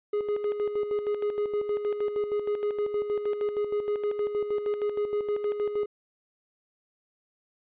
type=tone with tremolo; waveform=triangle; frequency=415.3 Hz; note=G#4; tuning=in tune; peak=-22 dBFS; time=0.13-5.86 s; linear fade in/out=5 ms; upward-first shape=square; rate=6.4 Hz; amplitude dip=55%; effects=resampled to 8000 Hz